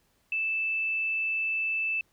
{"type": "tone", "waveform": "sine", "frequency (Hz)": 2637, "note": "E7", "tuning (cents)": 0, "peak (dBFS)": -26, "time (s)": [0.32, 2.01], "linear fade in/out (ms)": 2, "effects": ["pink hiss -69 dBFS RMS until 2.12 s"]}